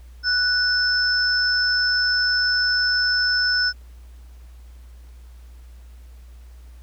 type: tone pair together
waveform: sine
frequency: 1480 / 5274 Hz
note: F#6 / E8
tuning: 0 / 0 cents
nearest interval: octave + minor seventh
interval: 2200 cents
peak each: -20 dBFS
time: 0.23-3.73 s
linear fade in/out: 50 ms
effects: added 60 Hz sine -40 dBFS peak until 6.82 s + pink hiss -58 dBFS RMS until 6.82 s